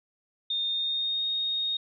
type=tone with pitch glide; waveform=sine; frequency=3650 to 3718 Hz; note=A#7 to A#7; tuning=-37 to -5 cents; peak=-26 dBFS; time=0.5-1.77 s; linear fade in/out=5 ms; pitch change=+32 cents; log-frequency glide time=0.67-1.27 s; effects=none